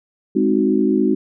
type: chord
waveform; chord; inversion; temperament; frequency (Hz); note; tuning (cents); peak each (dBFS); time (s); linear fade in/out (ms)
sine; Ab dominant seventh; none; equal; 207.7 / 261.6 / 311.1 / 370; Ab3 / C4 / Eb4 / Gb4; 0 / 0 / 0 / 0; -19; 0.35-1.15; 10
effects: none